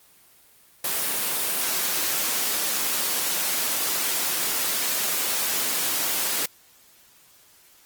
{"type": "high-pass noise", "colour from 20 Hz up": "white", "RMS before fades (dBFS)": -25, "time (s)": [0.84, 6.46], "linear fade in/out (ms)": 5, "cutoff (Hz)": 200, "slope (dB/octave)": 12, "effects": ["white hiss -55 dBFS RMS until 7.85 s", "Opus 24 kbps"]}